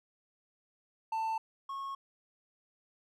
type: tone pair in turn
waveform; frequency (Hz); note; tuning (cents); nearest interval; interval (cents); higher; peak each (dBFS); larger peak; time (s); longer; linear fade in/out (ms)
triangle; 890 / 1094; A5 / C#6; +20 / -23; major third; 357; second; -29 / -35; first; 1.12-1.38 / 1.69-1.95; neither; 5
effects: none